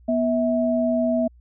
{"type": "tone pair together", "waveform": "sine", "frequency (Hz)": [243.7, 649], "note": ["B3", "E5"], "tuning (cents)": [-23, -27], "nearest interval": "octave + perfect fourth", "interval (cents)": 1696, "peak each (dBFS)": -21, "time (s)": [0.08, 1.28], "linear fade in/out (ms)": 10, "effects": ["added 60 Hz sine -48 dBFS peak until 1.4 s"]}